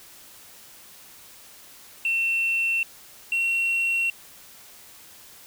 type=tone pair in turn; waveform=sine; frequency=2700 / 2728 Hz; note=E7 / F7; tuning=+41 / -41 cents; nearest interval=unison; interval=18 cents; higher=second; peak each=-19 dBFS; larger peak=neither; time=2.05-2.83 / 3.32-4.1 s; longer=neither; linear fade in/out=2 ms; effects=tanh soft clip ceiling -19 dBFS + white hiss -48 dBFS RMS until 5.46 s